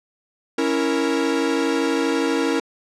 45% pulse chord, A# diminished, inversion first, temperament equal, 277.2 / 329.6 / 466.2 Hz, C#4 / E4 / A#4, 0 / 0 / 0 cents, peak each -23 dBFS, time 0.58-2.6 s, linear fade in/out 5 ms, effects low-pass 7000 Hz 12 dB/octave

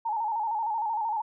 sine tone with vibrato, 880 Hz, A5, in tune, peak -26 dBFS, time 0.05-1.22 s, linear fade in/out 10 ms, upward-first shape square, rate 13 Hz, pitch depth 70 cents each way, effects none

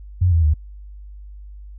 sine tone with pitch steps, 90 / 82.53 / 75.68 Hz, F#2 / E2 / D#2, -47 / +3 / -47 cents, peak -12 dBFS, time 0.21-0.54 s, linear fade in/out 10 ms, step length 110 ms, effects added 50 Hz sine -35 dBFS peak until 1.78 s

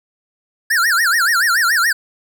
square tone with vibrato, 1600 Hz, G6, 35 cents sharp, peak -13 dBFS, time 0.7-1.93 s, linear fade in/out 10 ms, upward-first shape sine, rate 7 Hz, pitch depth 290 cents each way, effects none

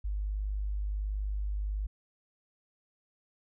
sine tone, 50.7 Hz, G#1, 41 cents flat, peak -30 dBFS, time 0.04-1.87 s, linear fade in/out 10 ms, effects none

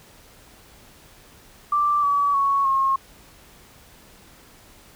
sine tone with pitch steps, 1174.7 / 1141.9 / 1110.1 / 1079.1 Hz, D6 / D6 / C#6 / C#6, 0 / -49 / +2 / -47 cents, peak -17 dBFS, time 1.72-2.96 s, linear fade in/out 5 ms, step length 310 ms, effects pink hiss -50 dBFS RMS until 4.95 s

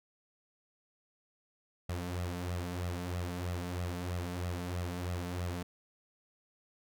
sawtooth tone with flanger, 88.6 Hz, F2, 25 cents sharp, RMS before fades -37 dBFS, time 1.89-5.63 s, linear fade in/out 5 ms, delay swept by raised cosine 1.5 to 4.6 ms, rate 3.1 Hz, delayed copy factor +0.65, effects none

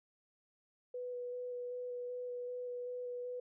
sine tone with vibrato, 492.9 Hz, B4, 3 cents flat, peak -39 dBFS, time 0.94-3.4 s, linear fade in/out 5 ms, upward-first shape square, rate 2.6 Hz, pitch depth 9 cents each way, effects none

